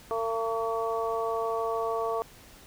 harmonic tone, 226.6 Hz, A#3, 49 cents flat, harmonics 2 / 3 / 4 / 5, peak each -30 / -32 / -37 / -33 dBFS, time 0.11-2.22 s, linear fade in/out 0 ms, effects pink hiss -52 dBFS RMS until 2.66 s

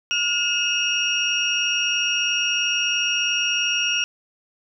sine tone cluster, 1428 / 2597 / 2846 / 5620 Hz, F6 / E7 / F7 / F8, +38 / -26 / +32 / +10 cents, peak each -29 / -25 / -22 / -27 dBFS, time 0.11-4.04 s, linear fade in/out 0 ms, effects none

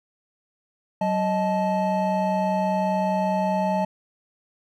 triangle tone cluster, 188.7 / 625 / 870 Hz, F#3 / D#5 / A5, +34 / +8 / -20 cents, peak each -23 dBFS, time 1.01-3.85 s, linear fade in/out 5 ms, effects none

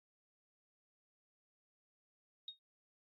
sine tone with exponential decay, 3729 Hz, A#7, in tune, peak -40 dBFS, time 2.48-2.59 s, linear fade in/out 2 ms, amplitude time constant 22 ms, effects AAC 64 kbps

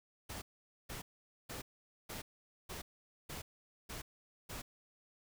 pink noise bursts, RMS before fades -45 dBFS, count 8, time 0.29-4.62 s, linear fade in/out 10 ms, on 130 ms, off 470 ms, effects none

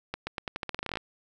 accelerating click train, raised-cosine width 0.3 ms, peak -16 dBFS, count 16, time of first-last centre 0.14-0.972 s, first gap 130 ms, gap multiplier 0.86, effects none

